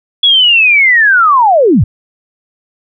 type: linear sweep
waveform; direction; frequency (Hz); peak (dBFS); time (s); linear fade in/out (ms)
sine; down; 3400 to 71.7; -4; 0.23-1.84; 5
effects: none